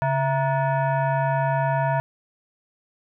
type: tone with frequency modulation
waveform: sine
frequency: 138.59 Hz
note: C#3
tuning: in tune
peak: -19 dBFS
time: 0.02-2 s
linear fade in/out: 0 ms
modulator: 801 Hz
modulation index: 1.3
effects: none